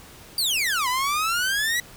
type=exponential two-way sweep; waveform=sawtooth; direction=down then up; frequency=4802 to 977 to 1971 Hz; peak=-18 dBFS; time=0.38-1.8 s; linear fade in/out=2 ms; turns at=0.88 s; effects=pink hiss -46 dBFS RMS until 1.96 s